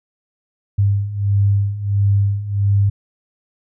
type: beating tone pair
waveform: sine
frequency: 99.4 / 100.9 Hz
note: G2 / G#2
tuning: +25 / -49 cents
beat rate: 1.5 Hz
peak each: -19 / -15 dBFS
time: 0.78-2.9 s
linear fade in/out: 10 ms
effects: none